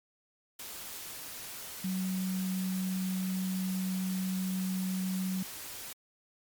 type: tone in noise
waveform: sine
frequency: 187 Hz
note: F#3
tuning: 19 cents sharp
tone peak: -30 dBFS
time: 1.84-5.43 s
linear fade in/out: 5 ms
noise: white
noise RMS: -43 dBFS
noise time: 0.59-5.93 s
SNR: +10 dB
effects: MP3 96 kbps